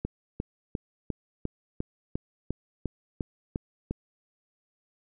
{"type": "click train", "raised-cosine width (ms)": 3, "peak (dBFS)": -17, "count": 12, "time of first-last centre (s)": [0.05, 3.91], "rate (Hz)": 2.85, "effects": []}